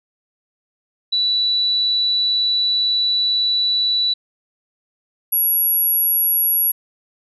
sine tone pair in turn, 3951 / 11338 Hz, B7 / F9, 0 / +25 cents, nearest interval octave + tritone, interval 1825 cents, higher second, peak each -15 / -14 dBFS, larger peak second, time 1.12-4.14 / 5.32-6.72 s, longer first, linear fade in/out 10 ms, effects none

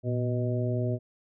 harmonic tone with a mistuned harmonic, 124.2 Hz, B2, 10 cents sharp, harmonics 1 / 2 / 3 / 4 / 5, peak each -27 / -34 / -34 / -39 / -35 dBFS, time 0.03-0.99 s, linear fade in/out 50 ms, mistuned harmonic 1, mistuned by -94 cents, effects none

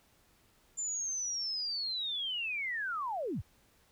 sine linear sweep, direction down, 7200 to 48.01 Hz, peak -33 dBFS, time 0.77-3.42 s, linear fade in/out 20 ms, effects pink hiss -67 dBFS RMS until 3.91 s

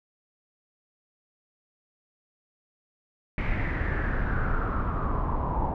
brown noise with low-pass filter sweep, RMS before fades -27 dBFS, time 3.38-5.74 s, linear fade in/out 2 ms, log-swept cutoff 2200 to 890 Hz, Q 6.2, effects none

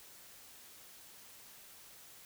silence, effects white hiss -56 dBFS RMS until 2.25 s

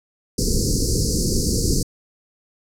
pink band-stop noise, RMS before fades -19 dBFS, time 0.38-1.83 s, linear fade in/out 5 ms, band 490 to 4500 Hz, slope 96 dB/octave, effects low-pass 9000 Hz 12 dB/octave

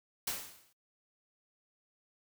white noise with exponential decay, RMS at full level -33 dBFS, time 0.27-0.73 s, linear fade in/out 5 ms, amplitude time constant 100 ms, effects noise-tail reverb RT60 0.1 s tail -23 dB re dry

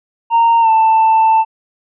triangle tone with pitch glide, 924 to 887.4 Hz, A#5 to A5, -16 to +14 cents, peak -5 dBFS, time 0.3-1.45 s, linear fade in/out 50 ms, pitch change -70 cents, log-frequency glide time 0.61-0.69 s, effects tanh soft clip ceiling -1 dBFS + resampled to 8000 Hz

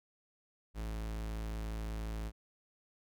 45% pulse tone, 54.3 Hz, A1, 22 cents flat, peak -37 dBFS, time 0.74-2.32 s, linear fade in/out 50 ms, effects none

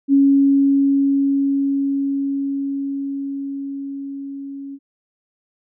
sine tone with level ramp, 276.9 Hz, C#4, 2 cents flat, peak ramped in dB -9 to -29 dBFS, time 0.08-4.79 s, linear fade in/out 50 ms, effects none

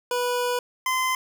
25% pulse tone pair in turn, 490.8 / 1031.6 Hz, B4 / C6, -11 / -25 cents, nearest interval octave + minor second, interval 1286 cents, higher second, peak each -19 / -18 dBFS, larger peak second, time 0.11-0.59 / 0.86-1.15 s, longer first, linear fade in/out 2 ms, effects none

